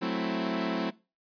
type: chord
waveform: sawtooth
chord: F# half-diminished seventh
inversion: none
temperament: equal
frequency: 185 / 220 / 261.6 / 329.6 Hz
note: F#3 / A3 / C4 / E4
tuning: 0 / 0 / 0 / 0 cents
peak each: -30 dBFS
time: 0.01-0.91 s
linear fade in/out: 20 ms
effects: noise-tail reverb RT60 0.3 s tail -21 dB re dry + resampled to 11025 Hz